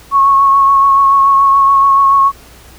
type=tone with vibrato; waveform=sine; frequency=1100 Hz; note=C#6; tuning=14 cents flat; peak=-5 dBFS; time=0.11-2.32 s; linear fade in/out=50 ms; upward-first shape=triangle; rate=7 Hz; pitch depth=24 cents each way; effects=added 60 Hz sine -40 dBFS peak until 2.78 s + pink hiss -40 dBFS RMS until 2.78 s